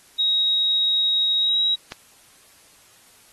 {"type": "tone with pitch glide", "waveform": "sine", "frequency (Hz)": [3792, 3843], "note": ["A#7", "B7"], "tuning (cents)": [29, -48], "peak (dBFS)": -17, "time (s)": [0.18, 1.76], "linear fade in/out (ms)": 20, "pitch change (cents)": 23, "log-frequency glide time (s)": [1.39, 1.59]}
{"type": "click", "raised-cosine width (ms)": 0.2, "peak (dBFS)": -15, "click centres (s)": 1.921}
{"effects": ["white hiss -53 dBFS RMS until 3.32 s", "AAC 32 kbps"]}